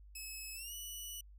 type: tone with pitch glide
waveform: 10% pulse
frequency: 2584 to 2951 Hz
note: E7 to F#7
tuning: -35 to -5 cents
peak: -36 dBFS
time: 0.15-1.21 s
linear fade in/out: 5 ms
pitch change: +230 cents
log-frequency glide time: 0.54-0.74 s
effects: added 50 Hz sine -54 dBFS peak until 1.38 s